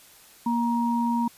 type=tone pair together; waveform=sine; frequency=235.4 / 943 Hz; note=A#3 / A#5; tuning=+17 / +20 cents; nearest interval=2 octaves; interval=2403 cents; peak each=-23 / -26 dBFS; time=0.46-1.28 s; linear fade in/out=5 ms; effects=white hiss -52 dBFS RMS until 1.37 s + resampled to 32000 Hz